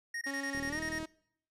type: tone bursts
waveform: square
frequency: 1864.7 Hz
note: A#6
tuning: in tune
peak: -36 dBFS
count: 9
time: 0.14-0.989 s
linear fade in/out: 5 ms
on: 73 ms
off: 24 ms
type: tone with pitch glide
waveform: sawtooth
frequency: 277.2 to 316.6 Hz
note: C#4 to D#4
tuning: 0 to +30 cents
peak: -34 dBFS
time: 0.26-1.06 s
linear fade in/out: 10 ms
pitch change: +230 cents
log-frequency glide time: 0.68-0.79 s
type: click train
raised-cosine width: 3 ms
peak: -32 dBFS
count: 20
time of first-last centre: 0.55-1.029 s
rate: 39.7 Hz
effects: noise-tail reverb RT60 0.7 s tail -23 dB re dry + low-pass 9000 Hz 12 dB/octave